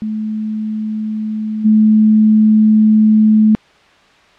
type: tone with level steps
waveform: sine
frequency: 215.9 Hz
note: A3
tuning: 33 cents flat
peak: -17 / -6 dBFS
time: 0.02-3.55 s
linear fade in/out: 0 ms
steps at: 1.64 s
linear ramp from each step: 20 ms
effects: white hiss -47 dBFS RMS until 4.38 s + low-pass 3000 Hz 12 dB/octave